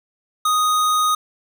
square tone, 1244.5 Hz, D#6, in tune, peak -16 dBFS, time 0.45-1.15 s, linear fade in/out 5 ms, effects none

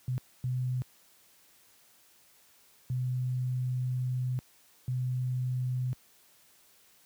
sine tone bursts at uneven times, 126.6 Hz, B2, 43 cents sharp, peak -28 dBFS, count 4, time 0.08-0.18 / 0.44-0.82 / 2.9-4.39 / 4.88-5.93 s, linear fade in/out 0 ms, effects white hiss -62 dBFS RMS until 7.05 s + high-pass 60 Hz 12 dB/octave

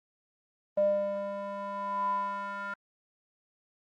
square tone with band-pass filter sweep, 200 Hz, G3, 35 cents sharp, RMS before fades -32 dBFS, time 0.77-2.74 s, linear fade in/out 5 ms, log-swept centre 590 to 1300 Hz, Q 9.6, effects Opus 32 kbps

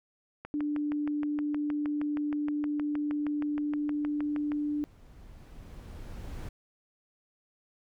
click train, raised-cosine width 0.5 ms, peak -25 dBFS, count 27, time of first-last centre 0.45-4.519 s, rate 6.39 Hz
sine tone, 295.3 Hz, D4, 10 cents sharp, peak -28 dBFS, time 0.54-4.84 s, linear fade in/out 0 ms
brown noise with exponential growth, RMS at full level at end -38 dBFS, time 2.53-6.49 s, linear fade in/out 5 ms, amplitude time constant 860 ms
effects none

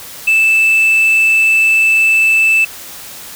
sine tone, 2637 Hz, E7, in tune, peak -5 dBFS, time 0.27-2.65 s, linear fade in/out 10 ms, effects tanh soft clip ceiling -6 dBFS + white hiss -31 dBFS RMS until 3.35 s

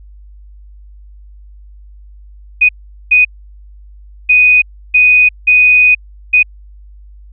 sine tone bursts at uneven times, 2489 Hz, D#7, in tune, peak -4 dBFS, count 6, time 2.61-2.69 / 3.11-3.25 / 4.29-4.62 / 4.94-5.29 / 5.47-5.95 / 6.33-6.43 s, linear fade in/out 10 ms, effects added 50 Hz sine -34 dBFS peak until 7.32 s

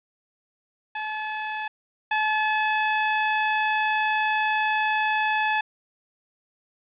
20% pulse tone pair in turn, 860 / 860 Hz, A5 / A5, -40 / -40 cents, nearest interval unison, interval 0 cents, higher neither, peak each -23 / -16 dBFS, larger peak second, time 0.95-1.68 / 2.11-5.61 s, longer second, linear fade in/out 5 ms, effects resampled to 8000 Hz + 9-bit

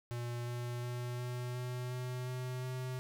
square tone with pitch steps, 120 / 121.11 / 122.24 / 123.37 / 124.52 / 125.68 / 126.84 / 128.02 Hz, B2 / B2 / B2 / B2 / B2 / B2 / B2 / C3, -49 / -33 / -17 / -1 / +15 / +31 / +47 / -37 cents, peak -38 dBFS, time 0.11-2.99 s, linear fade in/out 0 ms, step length 360 ms, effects none

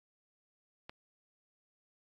click, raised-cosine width 0.3 ms, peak -28 dBFS, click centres 0.895 s, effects AAC 48 kbps

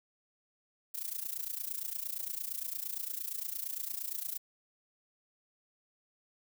violet noise with amplitude modulation, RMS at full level -35 dBFS, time 0.94-4.38 s, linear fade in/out 10 ms, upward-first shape sine, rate 28.7 Hz, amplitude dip 85%, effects none

